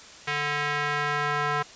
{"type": "tone with band-pass filter sweep", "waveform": "square", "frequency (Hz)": 146.8, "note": "D3", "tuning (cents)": 0, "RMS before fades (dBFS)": -27, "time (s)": [0.27, 1.63], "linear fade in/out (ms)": 10, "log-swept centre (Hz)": [2100, 1300], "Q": 1.6, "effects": ["white hiss -46 dBFS RMS until 1.75 s", "resampled to 16000 Hz"]}